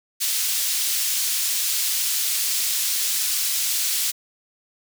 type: high-pass noise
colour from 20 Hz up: pink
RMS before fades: -23 dBFS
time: 0.2-4.12 s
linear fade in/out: 20 ms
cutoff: 4300 Hz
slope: 12 dB/octave
effects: none